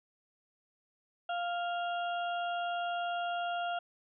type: harmonic tone with a mistuned harmonic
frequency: 698.5 Hz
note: F5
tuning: in tune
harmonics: 1 / 2 / 4 / 5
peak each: -33 / -39 / -45 / -47 dBFS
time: 1.29-3.79 s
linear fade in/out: 5 ms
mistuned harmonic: 5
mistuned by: -110 cents
effects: none